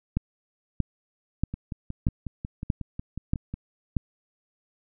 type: two click trains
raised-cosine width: 5 ms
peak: -20 / -11 dBFS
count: 12 / 7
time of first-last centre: 1.54-3.54 / 0.17-3.967 s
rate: 5.5 / 1.58 Hz
effects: none